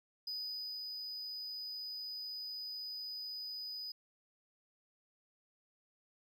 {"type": "tone with ADSR envelope", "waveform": "triangle", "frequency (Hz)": 4978, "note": "D#8", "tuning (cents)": 0, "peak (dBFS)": -37, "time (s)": [0.27, 3.92], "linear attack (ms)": 5, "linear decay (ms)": 530, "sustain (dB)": -3, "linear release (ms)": 5, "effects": []}